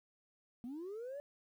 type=linear sweep; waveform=sine; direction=up; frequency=228.8 to 587.3 Hz; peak=-40 dBFS; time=0.64-1.2 s; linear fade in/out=0 ms; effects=tanh soft clip ceiling -40 dBFS + 12-bit